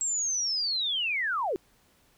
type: linear sweep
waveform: sine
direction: down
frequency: 7660 to 330.2 Hz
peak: -26 dBFS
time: 0.01-1.56 s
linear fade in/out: 0 ms
effects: pink hiss -64 dBFS RMS until 2.17 s